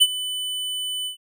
square tone with ADSR envelope, 3000 Hz, F#7, 23 cents sharp, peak -10 dBFS, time 0-1.17 s, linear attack 20 ms, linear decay 45 ms, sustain -16 dB, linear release 110 ms, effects none

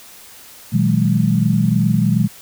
sine tone cluster, 120.7 / 160 / 186.9 / 209.7 Hz, B2 / D#3 / F#3 / G#3, -39 / +49 / +18 / +17 cents, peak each -18 dBFS, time 0.72-2.28 s, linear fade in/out 20 ms, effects white hiss -41 dBFS RMS until 2.41 s

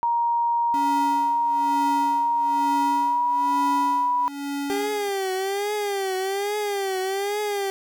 sine tone with pitch glide, 940 to 980.5 Hz, A#5 to B5, +14 to -13 cents, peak -19 dBFS, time 0.03-4.28 s, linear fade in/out 0 ms, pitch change +73 cents, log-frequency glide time 2.64-3.56 s
square tone with tremolo, 282.3 Hz, C#4, 32 cents sharp, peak -26 dBFS, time 0.74-5.09 s, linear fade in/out 0 ms, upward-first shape sine, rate 1.1 Hz, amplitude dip 90%
30% pulse tone with vibrato, 396.7 Hz, G4, 21 cents sharp, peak -21 dBFS, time 4.7-7.7 s, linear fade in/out 0 ms, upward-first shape triangle, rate 1.2 Hz, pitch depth 110 cents each way
effects none

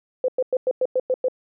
sine tone bursts, 512 Hz, C5, 38 cents flat, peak -17 dBFS, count 8, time 0.24-1.284 s, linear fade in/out 2 ms, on 43 ms, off 100 ms, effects none

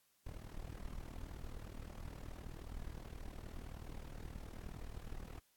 brown noise with amplitude modulation, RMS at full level -44 dBFS, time 0.26-5.4 s, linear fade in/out 5 ms, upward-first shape sine, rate 39.1 Hz, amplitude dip 85%, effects white hiss -75 dBFS RMS until 5.56 s + AAC 64 kbps

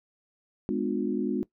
sine chord, G# diminished seventh, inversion none, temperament just, 207.7 / 249.2 / 299 / 358.8 Hz, G#3 / B3 / D4 / F4, 0 / +16 / +31 / +47 cents, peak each -31 dBFS, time 0.69-1.43 s, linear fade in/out 0 ms, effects noise-tail reverb RT60 0.1 s tail -19 dB re dry

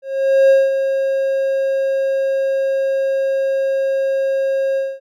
triangle tone with ADSR envelope, 540 Hz, C#5, 45 cents flat, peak -5 dBFS, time 0.02-5 s, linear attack 480 ms, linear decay 200 ms, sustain -8 dB, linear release 230 ms, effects none

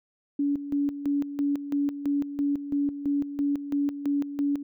sine tone with tremolo, 284.8 Hz, C#4, 47 cents sharp, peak -22 dBFS, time 0.39-4.63 s, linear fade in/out 5 ms, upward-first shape square, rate 3 Hz, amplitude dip 70%, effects none

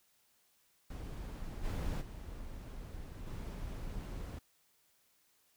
brown noise with level steps, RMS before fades -43 / -36 / -46 / -42 dBFS, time 0.9-4.39 s, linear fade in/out 5 ms, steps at 1.63 / 2 / 3.26 s, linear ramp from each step 20 ms, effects white hiss -72 dBFS RMS until 5.56 s

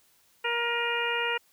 harmonic tone with a mistuned harmonic, 471.3 Hz, A#4, 19 cents sharp, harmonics 1 / 2 / 3 / 4 / 5 / 6, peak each -33 / -33 / -33 / -33 / -33 / -33 dBFS, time 0.44-1.38 s, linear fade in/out 10 ms, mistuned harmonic 5, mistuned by +46 cents, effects white hiss -64 dBFS RMS until 1.52 s

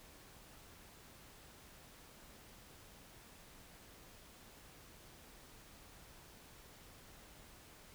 silence, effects pink hiss -59 dBFS RMS until 7.94 s

